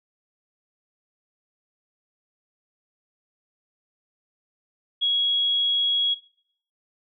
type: tone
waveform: sine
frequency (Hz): 3322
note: G#7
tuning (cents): 0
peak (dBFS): -19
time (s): 5.01-6.15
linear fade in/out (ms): 20
effects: noise-tail reverb RT60 0.6 s tail -17 dB re dry